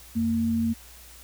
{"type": "tone pair together", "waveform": "sine", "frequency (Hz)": [90.7, 228.5], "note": ["F#2", "A#3"], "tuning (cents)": [-34, -34], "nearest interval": "octave + major third", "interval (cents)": 1600, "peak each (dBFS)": [-32, -22], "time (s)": [0.15, 0.74], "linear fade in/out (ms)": 20, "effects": ["added 60 Hz sine -50 dBFS peak until 1.23 s", "white hiss -49 dBFS RMS until 1.23 s"]}